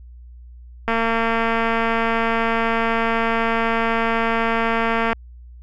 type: click train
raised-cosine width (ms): 0.5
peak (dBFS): -6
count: 970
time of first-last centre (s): 0.88-5.13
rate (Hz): 228
effects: added 60 Hz sine -38 dBFS peak until 5.62 s